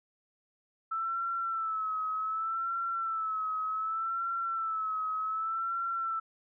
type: tone with vibrato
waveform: sine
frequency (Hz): 1318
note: E6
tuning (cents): -1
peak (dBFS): -30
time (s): 0.91-6.2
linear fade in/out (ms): 10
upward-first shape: sine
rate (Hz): 0.66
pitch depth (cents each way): 57
effects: none